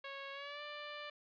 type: tone with pitch glide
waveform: 10% pulse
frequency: 551 to 590.5 Hz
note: C#5 to D5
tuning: -11 to +9 cents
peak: -36 dBFS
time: 0.04-1.1 s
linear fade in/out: 5 ms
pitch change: +120 cents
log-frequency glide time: 0.32-0.62 s
effects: resampled to 11025 Hz